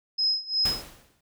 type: tone with tremolo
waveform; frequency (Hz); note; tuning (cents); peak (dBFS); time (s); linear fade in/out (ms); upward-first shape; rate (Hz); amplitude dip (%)
sine; 5110; D#8; +45; -20; 0.18-0.82; 10; sine; 2.8; 90
type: noise with exponential decay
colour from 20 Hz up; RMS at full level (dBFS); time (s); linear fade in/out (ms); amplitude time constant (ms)
pink; -30; 0.65-1.21; 5; 120
effects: none